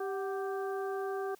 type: harmonic tone with a mistuned harmonic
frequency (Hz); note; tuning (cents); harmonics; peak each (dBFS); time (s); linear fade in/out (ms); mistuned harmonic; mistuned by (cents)
392; G4; 0; 1 / 2 / 3 / 4; -34 / -40 / -44 / -46; 0-1.35; 5; 2; -72
effects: white hiss -63 dBFS RMS until 1.39 s